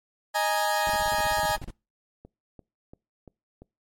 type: chord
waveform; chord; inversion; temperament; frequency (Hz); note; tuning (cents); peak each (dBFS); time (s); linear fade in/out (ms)
30% pulse; D# suspended fourth; none; equal; 622.3 / 830.6 / 932.3; D#5 / G#5 / A#5; 0 / 0 / 0; -26 / -23 / -27; 0.34-1.57; 20
type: noise bursts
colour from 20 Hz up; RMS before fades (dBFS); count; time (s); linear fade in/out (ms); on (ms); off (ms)
brown; -35; 14; 0.87-1.707; 2; 31; 31
type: click train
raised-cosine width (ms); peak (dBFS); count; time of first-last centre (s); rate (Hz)
2; -32; 5; 2.25-3.62; 2.92
effects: noise-tail reverb RT60 0.3 s tail -25 dB re dry + MP3 64 kbps